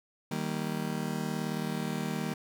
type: chord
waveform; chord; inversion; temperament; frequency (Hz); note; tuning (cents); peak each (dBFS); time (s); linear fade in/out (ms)
35% pulse; Eb major; none; just; 155.56 / 194.45 / 233.3; Eb3 / G3 / Bb3; 0 / -14 / +2; -34; 0.31-2.34; 5
effects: none